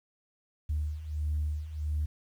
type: beating tone pair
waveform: sine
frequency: 74.6 / 76.1 Hz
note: D2 / D#2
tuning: +28 / -38 cents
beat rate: 1.5 Hz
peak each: -34 / -30 dBFS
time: 0.69-2.06 s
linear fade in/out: 10 ms
effects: tanh soft clip ceiling -23 dBFS + 10-bit